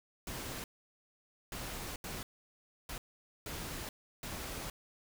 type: noise bursts at uneven times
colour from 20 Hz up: pink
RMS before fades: -42 dBFS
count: 6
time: 0.27-0.64 / 1.52-1.96 / 2.04-2.23 / 2.89-2.98 / 3.46-3.89 / 4.23-4.7 s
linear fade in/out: 2 ms
effects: none